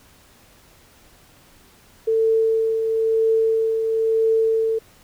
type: tone with tremolo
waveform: sine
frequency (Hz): 446.8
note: A4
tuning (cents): +27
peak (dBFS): -14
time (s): 2.07-4.79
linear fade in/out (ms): 10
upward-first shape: triangle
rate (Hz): 1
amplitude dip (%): 45
effects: pink hiss -52 dBFS RMS until 5.03 s